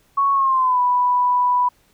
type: tone with pitch glide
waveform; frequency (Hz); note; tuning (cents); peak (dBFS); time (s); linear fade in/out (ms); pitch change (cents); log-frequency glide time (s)
sine; 1108.7 to 987.7; C#6 to B5; 0 to 0; -14; 0.17-1.69; 10; -200; 0.33-0.8
effects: pink hiss -59 dBFS RMS until 1.93 s